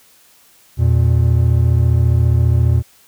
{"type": "tone pair together", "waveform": "triangle", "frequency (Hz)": [83.43, 118.2], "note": ["E2", "A#2"], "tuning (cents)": [21, 24], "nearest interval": "tritone", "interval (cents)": 603, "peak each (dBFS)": -11, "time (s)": [0.77, 2.83], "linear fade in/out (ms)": 50, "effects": ["white hiss -50 dBFS RMS until 3.07 s"]}